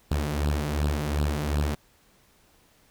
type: beating tone pair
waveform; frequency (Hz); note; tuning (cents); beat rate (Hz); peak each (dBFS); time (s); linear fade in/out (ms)
sawtooth; 72.9 / 75.6; D2 / D#2; -12 / -49; 2.7; -22 / -25; 0.11-1.75; 5
effects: pink hiss -61 dBFS RMS until 2.9 s